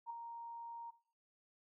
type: tone with ADSR envelope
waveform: sine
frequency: 932.3 Hz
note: A#5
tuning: in tune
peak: -39 dBFS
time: 0.06-0.91 s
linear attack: 43 ms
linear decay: 3 ms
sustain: -6 dB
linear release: 14 ms
effects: noise-tail reverb RT60 0.6 s tail -19 dB re dry